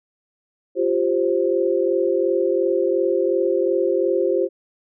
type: chord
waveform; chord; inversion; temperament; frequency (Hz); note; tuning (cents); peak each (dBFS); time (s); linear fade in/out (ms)
sine; F suspended second; none; equal with one note detuned; 349.2 / 392 / 526.9; F4 / G4 / C5; 0 / 0 / +12; -21; 0.75-4.49; 50
effects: none